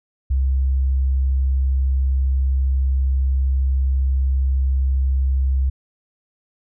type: tone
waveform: sine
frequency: 66.3 Hz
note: C2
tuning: 23 cents sharp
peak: -15 dBFS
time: 0.3-5.7 s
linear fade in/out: 10 ms
effects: none